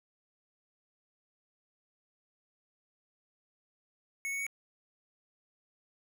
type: tone with pitch steps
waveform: square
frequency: 2206 / 2220 / 2234 Hz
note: C#7 / C#7 / C#7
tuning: -9 / +2 / +13 cents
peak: -34 dBFS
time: 4.25-4.466 s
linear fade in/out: 0 ms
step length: 72 ms
effects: 11-bit